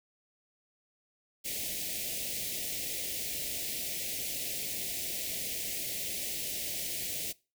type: band-stop noise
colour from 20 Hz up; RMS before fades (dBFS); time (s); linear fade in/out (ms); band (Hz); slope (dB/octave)
white; -36; 1.44-7.33; 20; 690 to 2000; 48
effects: noise-tail reverb RT60 0.3 s tail -22 dB re dry